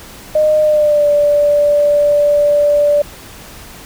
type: tone with pitch glide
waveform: sine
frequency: 613 to 584.6 Hz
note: D#5 to D5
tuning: -26 to -8 cents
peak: -8 dBFS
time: 0.35-3.02 s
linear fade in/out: 5 ms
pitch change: -82 cents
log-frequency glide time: 0.61-1.07 s
effects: pink hiss -35 dBFS RMS until 3.85 s